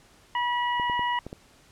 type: harmonic tone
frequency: 970 Hz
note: B5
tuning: 31 cents flat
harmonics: 1 / 2 / 3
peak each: -25 / -31 / -35 dBFS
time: 0.35-1.19 s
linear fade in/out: 2 ms
type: clicks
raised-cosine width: 2 ms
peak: -23 dBFS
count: 5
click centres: 0.798 / 0.898 / 0.994 / 1.266 / 1.329 s
effects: pink hiss -57 dBFS RMS until 1.71 s + low-pass 10000 Hz 12 dB/octave